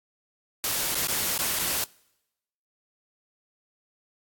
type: noise with dropouts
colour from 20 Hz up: white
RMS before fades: -27 dBFS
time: 0.64-1.84 s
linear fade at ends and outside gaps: 0 ms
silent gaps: 0.946-0.953 / 1.071-1.084 / 1.378-1.39 / 1.59-1.594 s
effects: noise-tail reverb RT60 0.9 s tail -25 dB re dry + AAC 64 kbps